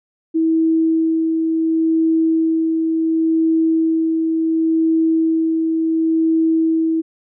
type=tone with tremolo; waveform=sine; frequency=323.6 Hz; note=E4; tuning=32 cents flat; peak=-12 dBFS; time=0.34-7.02 s; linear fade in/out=20 ms; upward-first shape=sine; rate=0.7 Hz; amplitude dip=30%; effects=none